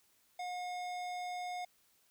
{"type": "tone with hard clipping", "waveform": "sine", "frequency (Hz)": 720, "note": "F#5", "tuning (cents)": -47, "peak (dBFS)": -40, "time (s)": [0.39, 1.65], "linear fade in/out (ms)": 5, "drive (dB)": 16, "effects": ["white hiss -71 dBFS RMS until 2.1 s"]}